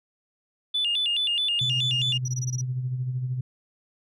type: tone with vibrato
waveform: sine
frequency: 3144 Hz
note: G7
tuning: 4 cents sharp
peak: -21 dBFS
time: 0.74-2.18 s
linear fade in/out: 10 ms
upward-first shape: square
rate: 4.7 Hz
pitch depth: 180 cents each way
type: tone with tremolo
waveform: sine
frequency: 127.2 Hz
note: C3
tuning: 48 cents flat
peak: -23 dBFS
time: 1.61-3.41 s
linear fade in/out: 5 ms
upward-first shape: sine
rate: 13 Hz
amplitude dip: 50%
type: tone bursts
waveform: sine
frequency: 5840 Hz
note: F#8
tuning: 24 cents flat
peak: -30 dBFS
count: 7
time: 2.25-2.613 s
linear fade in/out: 5 ms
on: 33 ms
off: 22 ms
effects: tanh soft clip ceiling -18 dBFS